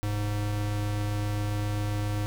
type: tone pair together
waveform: square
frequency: 43.77 / 103.83 Hz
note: F1 / G#2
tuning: +5 / 0 cents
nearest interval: octave + minor third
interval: 1495 cents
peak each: -36 / -28 dBFS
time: 0.03-2.26 s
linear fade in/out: 0 ms
effects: none